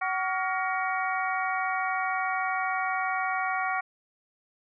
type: harmonic tone with a mistuned harmonic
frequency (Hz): 376.1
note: F#4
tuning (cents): +28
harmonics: 2 / 3 / 4 / 5 / 6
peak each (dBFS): -30 / -32 / -33 / -34 / -35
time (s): 0.01-3.81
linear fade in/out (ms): 10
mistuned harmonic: 4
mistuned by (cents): -110
effects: none